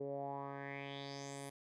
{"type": "tone with low-pass filter sweep", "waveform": "10% pulse", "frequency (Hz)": 139.4, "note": "C#3", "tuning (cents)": 10, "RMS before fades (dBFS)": -45, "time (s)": [0, 1.5], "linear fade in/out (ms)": 10, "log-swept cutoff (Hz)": [430, 11000], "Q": 4.4, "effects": []}